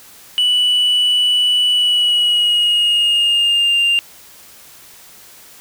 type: tone with pitch glide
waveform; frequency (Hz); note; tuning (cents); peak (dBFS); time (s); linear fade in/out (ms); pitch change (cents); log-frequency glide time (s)
sine; 2960 to 2794; F#7 to F7; 0 to 0; -9; 0.38-3.99; 0; -100; 1.71-3.79
effects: tanh soft clip ceiling -10 dBFS + white hiss -42 dBFS RMS until 5.6 s